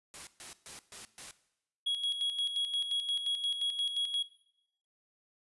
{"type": "noise bursts", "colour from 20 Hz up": "white", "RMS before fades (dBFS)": -46, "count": 5, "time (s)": [0.14, 1.31], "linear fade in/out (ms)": 0, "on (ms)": 130, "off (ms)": 130}
{"type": "tone with tremolo", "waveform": "triangle", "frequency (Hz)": 3322, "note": "G#7", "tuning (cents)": 0, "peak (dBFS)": -27, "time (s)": [1.86, 4.23], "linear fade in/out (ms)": 10, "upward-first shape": "square", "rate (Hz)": 5.7, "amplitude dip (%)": 55}
{"effects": ["noise-tail reverb RT60 0.8 s tail -17 dB re dry", "resampled to 24000 Hz"]}